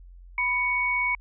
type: tone pair together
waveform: sine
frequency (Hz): 993.8 / 2231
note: B5 / C#7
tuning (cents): +11 / +11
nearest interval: octave + major second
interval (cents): 1400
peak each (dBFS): -29 / -23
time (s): 0.38-1.15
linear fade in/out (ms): 2
effects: added 44 Hz sine -44 dBFS peak until 1.2 s